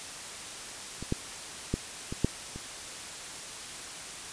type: clicks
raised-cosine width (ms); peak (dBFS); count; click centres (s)
3; -24 / -14 / -14 / -21 / -10 / -26; 6; 1.026 / 1.124 / 1.74 / 2.125 / 2.246 / 2.56
effects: white hiss -41 dBFS RMS until 4.32 s + resampled to 22050 Hz